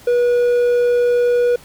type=tone; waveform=triangle; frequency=484.8 Hz; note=B4; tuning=32 cents flat; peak=-10 dBFS; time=0.07-1.56 s; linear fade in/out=5 ms; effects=pink hiss -44 dBFS RMS until 1.64 s